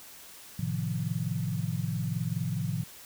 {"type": "chord", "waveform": "sine", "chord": "F dominant seventh", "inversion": "first", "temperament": "equal", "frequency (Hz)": [110, 130.81, 155.56, 174.61], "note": ["A2", "C3", "Eb3", "F3"], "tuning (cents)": [0, 0, 0, 0], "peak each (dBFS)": -34, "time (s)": [0.59, 2.84], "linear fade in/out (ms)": 5, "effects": ["white hiss -49 dBFS RMS until 3.05 s"]}